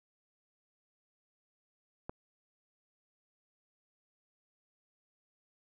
click, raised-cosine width 1 ms, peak -25 dBFS, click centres 2.095 s, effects none

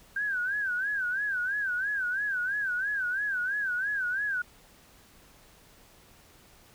sine tone with vibrato, 1564 Hz, G6, 4 cents flat, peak -27 dBFS, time 0.16-4.42 s, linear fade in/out 5 ms, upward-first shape sine, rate 3 Hz, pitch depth 140 cents each way, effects pink hiss -57 dBFS RMS until 6.74 s

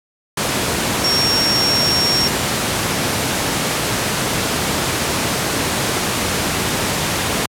sine tone in noise, 5540 Hz, F8, 15 cents flat, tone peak -15 dBFS, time 1.04-2.28 s, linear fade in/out 5 ms, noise pink, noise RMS -18 dBFS, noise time 0.37-7.46 s, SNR 0 dB, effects high-pass 100 Hz 12 dB/octave + low-pass 12000 Hz 12 dB/octave

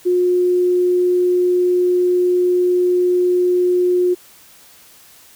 sine tone, 359.1 Hz, F4, 48 cents sharp, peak -12 dBFS, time 0.05-4.15 s, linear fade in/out 20 ms, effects white hiss -46 dBFS RMS until 5.35 s

